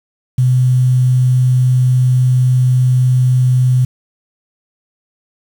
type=tone with quantisation; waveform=sine; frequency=126.9 Hz; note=B2; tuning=47 cents sharp; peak=-8 dBFS; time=0.38-3.85 s; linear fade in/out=5 ms; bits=6; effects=none